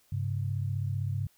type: tone pair together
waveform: sine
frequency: 100.09 / 135.7 Hz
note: G2 / C#3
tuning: +37 / -36 cents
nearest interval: perfect fourth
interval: 527 cents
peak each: -30 / -33 dBFS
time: 0.12-1.27 s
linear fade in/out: 5 ms
effects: white hiss -66 dBFS RMS until 1.37 s